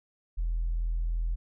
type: tone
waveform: sine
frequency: 41.55 Hz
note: E1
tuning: 15 cents sharp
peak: -25 dBFS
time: 0.37-1.36 s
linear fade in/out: 20 ms
effects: tanh soft clip ceiling -23 dBFS